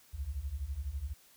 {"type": "beating tone pair", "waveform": "sine", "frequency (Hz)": [62.4, 74.4], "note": ["B1", "D2"], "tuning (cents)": [19, 23], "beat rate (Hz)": 12, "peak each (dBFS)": [-39, -37], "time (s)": [0.13, 1.14], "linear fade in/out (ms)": 20, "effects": ["white hiss -62 dBFS RMS until 1.36 s"]}